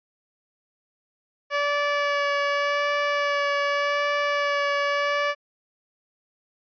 15% pulse tone with vibrato, 575 Hz, D5, 37 cents flat, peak -15 dBFS, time 1.5-5.35 s, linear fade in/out 50 ms, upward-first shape sine, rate 0.85 Hz, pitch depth 13 cents each way, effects resampled to 11025 Hz

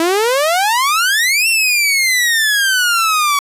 sawtooth exponential two-way sweep, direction up then down, 320.6 to 2740 to 1125 Hz, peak -8 dBFS, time 0-3.39 s, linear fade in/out 2 ms, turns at 1.48 s, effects resampled to 32000 Hz

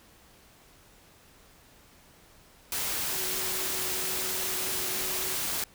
sine tone in noise, 373.5 Hz, F#4, 16 cents sharp, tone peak -42 dBFS, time 3.12-5.35 s, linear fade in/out 2 ms, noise white, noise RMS -31 dBFS, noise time 2.72-5.64 s, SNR -14 dB, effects pink hiss -57 dBFS RMS until 5.74 s

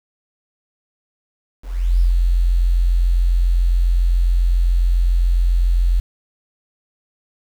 sine tone with ADSR envelope, 43.65 Hz, F1, in tune, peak -10 dBFS, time 1.62-6 s, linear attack 380 ms, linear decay 120 ms, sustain -2 dB, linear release 4 ms, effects 7-bit

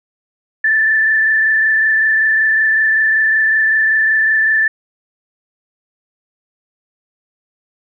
sine tone with frequency modulation, 1760 Hz, A6, in tune, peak -10 dBFS, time 0.64-4.68 s, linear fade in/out 5 ms, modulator 25.3 Hz, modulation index 1.2, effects none

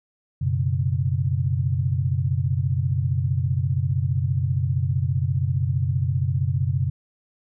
sine chord, F# suspended fourth, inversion none, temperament equal, 92.5 / 123.47 / 138.59 Hz, F#2 / B2 / C#3, 0 / 0 / 0 cents, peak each -24 dBFS, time 0.41-6.9 s, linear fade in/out 10 ms, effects none

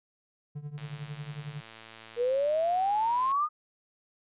triangle tone with tremolo, 146.83 Hz, D3, in tune, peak -31 dBFS, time 0.55-1.61 s, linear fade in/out 10 ms, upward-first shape triangle, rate 11 Hz, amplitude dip 90%
click train, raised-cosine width 0.2 ms, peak -29 dBFS, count 285, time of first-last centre 0.78-3.316 s, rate 112 Hz
sine exponential sweep, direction up, 468.1 to 1244.5 Hz, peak -24 dBFS, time 2.16-3.49 s, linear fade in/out 50 ms
effects resampled to 8000 Hz

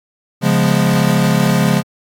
square chord, C# dominant seventh, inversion none, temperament equal, 138.59 / 174.61 / 207.7 / 246.9 Hz, C#3 / E#3 / G#3 / B3, 0 / 0 / 0 / 0 cents, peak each -17 / -16 / -17 / -22 dBFS, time 0.41-1.83 s, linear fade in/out 50 ms, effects AAC 64 kbps

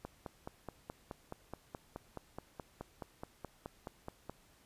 click train, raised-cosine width 1 ms, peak -28 dBFS, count 21, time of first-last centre 0.05-4.296 s, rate 4.71 Hz, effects pink hiss -66 dBFS RMS until 4.65 s + resampled to 32000 Hz

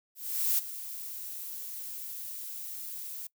violet noise with ADSR envelope, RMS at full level -26 dBFS, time 0.15-3.27 s, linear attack 430 ms, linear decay 19 ms, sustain -14 dB, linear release 4 ms, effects noise-tail reverb RT60 0.1 s tail -22 dB re dry

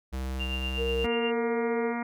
square tone, 65.3 Hz, C2, 3 cents flat, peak -31 dBFS, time 0.12-1.07 s, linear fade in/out 20 ms
sine tone with tremolo, 2788 Hz, F7, 4 cents flat, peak -30 dBFS, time 0.39-1.32 s, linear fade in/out 20 ms, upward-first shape triangle, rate 8.3 Hz, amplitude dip 65%
sine tone with pitch glide, 462.5 to 458.5 Hz, A#4 to A#4, -14 to -29 cents, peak -27 dBFS, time 0.77-1.94 s, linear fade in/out 50 ms, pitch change -15 cents, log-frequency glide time 0.89-1.39 s
harmonic tone, 236.8 Hz, A#3, 27 cents sharp, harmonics 1 / 2 / 3 / 4 / 5 / 6 / 7 / 8 / 9 / 10, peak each -31 / -42 / -38 / -38 / -43 / -41 / -49 / -42 / -42 / -49 dBFS, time 1.04-2.03 s, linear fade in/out 5 ms
effects none

